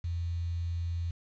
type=tone with quantisation; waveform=sine; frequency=85.2 Hz; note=F2; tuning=42 cents flat; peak=-30 dBFS; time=0.04-1.11 s; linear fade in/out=5 ms; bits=9; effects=resampled to 16000 Hz